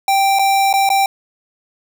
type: tone with dropouts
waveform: square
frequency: 784 Hz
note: G5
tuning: in tune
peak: -12 dBFS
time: 0.08-1.06 s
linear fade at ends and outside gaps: 2 ms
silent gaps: 0.388-0.393 / 0.729-0.738 / 0.891-0.901 s
effects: none